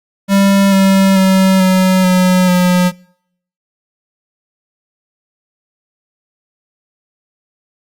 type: tone with pitch steps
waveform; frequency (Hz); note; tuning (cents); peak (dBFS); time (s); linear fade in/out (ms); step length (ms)
square; 197 / 193.5 / 190.07 / 186.7 / 183.38 / 180.13; G3 / G3 / F#3 / F#3 / F#3 / F#3; +9 / -22 / +47 / +16 / -15 / -46; -8; 0.28-2.92; 50; 440
effects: noise-tail reverb RT60 0.7 s tail -25 dB re dry + Opus 48 kbps